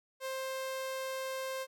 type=tone; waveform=sawtooth; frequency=527 Hz; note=C5; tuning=12 cents sharp; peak=-32 dBFS; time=0.2-1.67 s; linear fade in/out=50 ms; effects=none